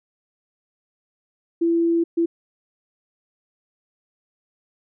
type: tone bursts at uneven times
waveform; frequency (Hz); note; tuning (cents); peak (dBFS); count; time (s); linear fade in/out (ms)
sine; 335.7; E4; +32; -16; 2; 1.61-2.04 / 2.17-2.26; 10
effects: none